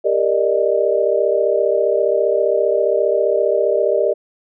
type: chord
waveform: sine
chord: Eb major seventh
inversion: first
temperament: equal with one note detuned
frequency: 398.4 / 466.2 / 587.3 / 622.3 Hz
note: G4 / Bb4 / D5 / Eb5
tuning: +28 / 0 / 0 / 0 cents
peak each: -19 dBFS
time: 0.04-4.14 s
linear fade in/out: 20 ms
effects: none